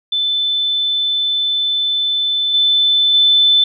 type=tone with level steps; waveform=sine; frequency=3520 Hz; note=A7; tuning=in tune; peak=-14 / -10 / -8 dBFS; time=0.12-3.64 s; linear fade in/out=5 ms; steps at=2.54 / 3.14 s; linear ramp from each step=2 ms; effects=none